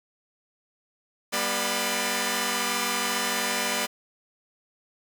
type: tone cluster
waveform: 5% pulse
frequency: 197.9 / 242.9 / 594 / 1004 Hz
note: G3 / B3 / D5 / B5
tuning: +17 / -29 / +20 / +28 cents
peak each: -20 / -18 / -19 / -19 dBFS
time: 1.32-3.87 s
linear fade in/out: 20 ms
effects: none